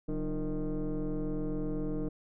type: tone with frequency modulation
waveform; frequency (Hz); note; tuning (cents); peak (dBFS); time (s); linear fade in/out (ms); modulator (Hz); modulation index
sine; 140.1; C#3; +19; -28; 0.08-2.09; 10; 162; 1.9
effects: tanh soft clip ceiling -29 dBFS